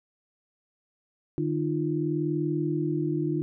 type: tone cluster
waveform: sine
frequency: 151.5 / 304.9 / 345.5 Hz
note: D#3 / D#4 / F4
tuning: -46 / -35 / -19 cents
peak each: -29 dBFS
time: 1.38-3.42 s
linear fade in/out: 0 ms
effects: none